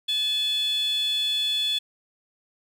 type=tone with high-pass filter; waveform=15% pulse; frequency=860 Hz; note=A5; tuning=40 cents flat; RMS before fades=-25 dBFS; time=0.08-1.79 s; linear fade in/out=10 ms; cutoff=3500 Hz; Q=9.7; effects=none